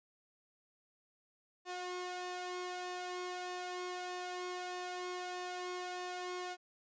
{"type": "tone with flanger", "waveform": "sawtooth", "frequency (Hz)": 361, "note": "F#4", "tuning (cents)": -43, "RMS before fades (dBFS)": -42, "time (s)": [1.65, 6.57], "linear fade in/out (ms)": 50, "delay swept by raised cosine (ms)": [1.1, 1.89], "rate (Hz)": 1.6, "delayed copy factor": 0.55, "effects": ["resampled to 16000 Hz"]}